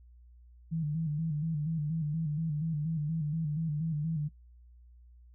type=tone with vibrato; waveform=sine; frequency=155.56 Hz; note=D#3; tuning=in tune; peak=-29 dBFS; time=0.71-4.29 s; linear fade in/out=20 ms; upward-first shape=square; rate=4.2 Hz; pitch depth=78 cents each way; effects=noise-tail reverb RT60 0.1 s tail -17 dB re dry + added 60 Hz sine -53 dBFS peak until 5.34 s